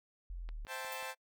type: linear sweep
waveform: sine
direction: down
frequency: 45.35 to 36 Hz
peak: -40 dBFS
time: 0.3-0.65 s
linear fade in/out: 0 ms
type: click train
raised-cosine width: 0.3 ms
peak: -35 dBFS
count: 4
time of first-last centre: 0.49-1.027 s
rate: 5.59 Hz
type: chord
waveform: 15% pulse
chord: A minor seventh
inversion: first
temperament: equal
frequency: 523.3 / 659.3 / 784 / 880 Hz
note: C5 / E5 / G5 / A5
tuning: 0 / 0 / 0 / 0 cents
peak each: -38 / -43 / -41 / -38 dBFS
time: 0.67-1.15 s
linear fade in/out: 50 ms
type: noise with exponential decay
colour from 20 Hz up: violet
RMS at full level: -43 dBFS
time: 0.92-1.05 s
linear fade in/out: 2 ms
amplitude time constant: 28 ms
effects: noise-tail reverb RT60 0.1 s tail -26 dB re dry